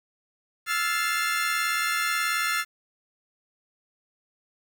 35% pulse chord, F major seventh, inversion third, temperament equal with one note detuned, 1318.5 / 1396.9 / 1740.8 / 2093 Hz, E6 / F6 / A6 / C7, 0 / 0 / -19 / 0 cents, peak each -28 dBFS, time 0.66-2.65 s, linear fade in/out 50 ms, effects 9-bit

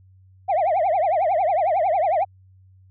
sine tone with vibrato, 698.5 Hz, F5, in tune, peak -15 dBFS, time 0.48-2.25 s, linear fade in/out 20 ms, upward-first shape triangle, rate 11 Hz, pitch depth 280 cents each way, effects tanh soft clip ceiling -15 dBFS + added 94 Hz sine -49 dBFS peak until 2.9 s

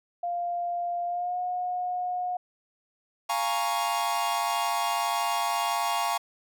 sine tone with pitch glide, 698.5 to 722.7 Hz, F5 to F#5, 0 to -41 cents, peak -27 dBFS, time 0.23-2.37 s, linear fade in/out 5 ms, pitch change +59 cents, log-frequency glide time 1.06-1.39 s
45% pulse chord, Bb minor seventh, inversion second, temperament equal, 698.5 / 830.6 / 932.3 / 1108.7 Hz, F5 / Ab5 / Bb5 / Db6, 0 / 0 / 0 / 0 cents, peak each -31 dBFS, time 3.29-6.18 s, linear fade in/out 10 ms
effects none

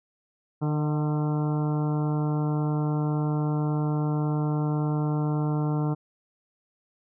harmonic tone with a mistuned harmonic, 150.3 Hz, D3, 40 cents sharp, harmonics 1 / 2 / 3 / 4 / 5 / 6 / 7 / 8 / 9, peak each -24 / -30 / -36 / -41 / -39 / -41 / -43 / -47 / -45 dBFS, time 0.61-5.95 s, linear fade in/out 20 ms, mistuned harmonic 4, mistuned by +38 cents, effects none

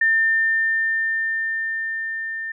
sine tone with level ramp, 1800 Hz, A6, 39 cents sharp, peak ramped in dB -14 to -26 dBFS, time 0.01-2.52 s, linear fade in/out 5 ms, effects none

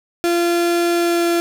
35% pulse tone with pitch glide, 344.1 to 341.7 Hz, F4 to F4, -26 to -38 cents, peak -13 dBFS, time 0.24-1.4 s, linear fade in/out 0 ms, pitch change -12 cents, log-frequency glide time 0.92-1.29 s, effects none

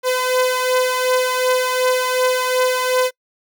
sawtooth beating tone pair, 507 / 509.7 Hz, B4 / C5, +45 / -45 cents, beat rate 2.7 Hz, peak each -13 / -18 dBFS, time 0.03-3.11 s, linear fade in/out 50 ms, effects noise-tail reverb RT60 0.1 s tail -24 dB re dry

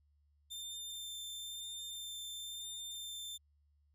sawtooth tone with vibrato, 3584 Hz, A7, 31 cents sharp, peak -40 dBFS, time 0.5-3.38 s, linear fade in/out 20 ms, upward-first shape sine, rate 0.99 Hz, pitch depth 9 cents each way, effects added 73 Hz sine -69 dBFS peak until 3.94 s

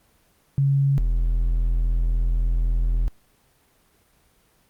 sine / triangle tone pair in turn, 138.59 / 41.87 Hz, C#3 / E1, 0 / +28 cents, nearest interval octave + major sixth, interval 2072 cents, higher first, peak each -16 / -16 dBFS, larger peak neither, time 0.58-0.98 / 0.98-3.08 s, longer second, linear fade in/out 0 ms, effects pink hiss -61 dBFS RMS until 4.69 s + Opus 24 kbps

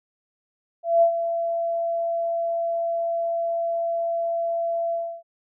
sine tone with ADSR envelope, 674 Hz, E5, 38 cents sharp, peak -12 dBFS, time 0.83-5.23 s, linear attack 190 ms, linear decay 91 ms, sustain -10 dB, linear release 300 ms, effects none

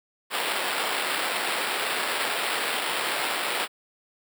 white noise with sample-and-hold, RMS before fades -27 dBFS, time 0.3-3.68 s, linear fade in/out 50 ms, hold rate 6300 Hz, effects high-pass 400 Hz 12 dB/octave

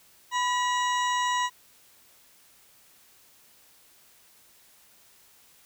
harmonic tone with a mistuned harmonic, 964 Hz, B5, 42 cents flat, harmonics 1 / 2 / 3 / 4 / 6 / 7 / 8, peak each -25 / -31 / -35 / -37 / -41 / -42 / -43 dBFS, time 0.31-1.5 s, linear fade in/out 50 ms, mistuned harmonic 1, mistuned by +54 cents, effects white hiss -58 dBFS RMS until 5.65 s

